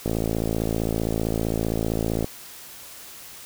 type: click train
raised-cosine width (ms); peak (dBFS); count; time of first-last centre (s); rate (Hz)
2; -11; 122; 0.06-2.244; 55.4
effects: white hiss -42 dBFS RMS until 3.45 s